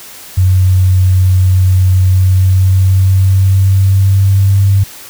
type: tone with pitch glide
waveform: sine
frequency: 92.8 to 98.32 Hz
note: F#2 to G2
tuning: +6 to +6 cents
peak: -5 dBFS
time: 0.37-4.84 s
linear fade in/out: 10 ms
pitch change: +100 cents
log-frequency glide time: 2-4.62 s
effects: white hiss -32 dBFS RMS until 5.09 s